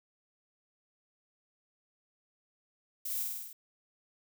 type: noise with echo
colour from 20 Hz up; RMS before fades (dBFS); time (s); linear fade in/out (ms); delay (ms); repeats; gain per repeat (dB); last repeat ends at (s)
violet; -37; 3.05-3.23; 5; 50; 6; -2; 3.53
effects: none